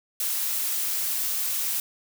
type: noise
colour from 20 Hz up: blue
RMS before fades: -27 dBFS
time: 0.2-1.8 s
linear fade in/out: 2 ms
effects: none